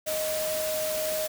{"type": "tone in noise", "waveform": "sine", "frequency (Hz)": 622.3, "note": "D#5", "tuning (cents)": 0, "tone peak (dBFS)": -28, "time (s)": [0.06, 1.28], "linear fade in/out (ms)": 20, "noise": "white", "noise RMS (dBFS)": -33, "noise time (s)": [0.06, 1.28], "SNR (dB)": 2, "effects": []}